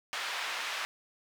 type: band-pass noise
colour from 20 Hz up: white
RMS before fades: -36 dBFS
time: 0.13-0.85 s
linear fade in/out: 0 ms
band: 920 to 2800 Hz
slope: 12 dB/octave
effects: none